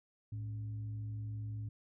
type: tone with frequency modulation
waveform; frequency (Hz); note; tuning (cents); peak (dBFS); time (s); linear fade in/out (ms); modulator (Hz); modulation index
sine; 107.6; A2; -38; -38; 0.32-1.69; 5; 168; 0.26
effects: none